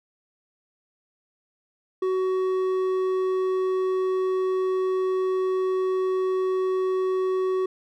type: tone with hard clipping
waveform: sine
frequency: 374.3 Hz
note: F#4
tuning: 20 cents sharp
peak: -23 dBFS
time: 2.02-7.66 s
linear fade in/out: 5 ms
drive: 6 dB
effects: none